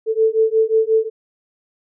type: beating tone pair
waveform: sine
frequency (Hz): 440 / 445.6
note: A4 / A4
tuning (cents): 0 / +22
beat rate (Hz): 5.6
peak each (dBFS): -16 / -16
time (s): 0.06-1.1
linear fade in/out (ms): 50
effects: none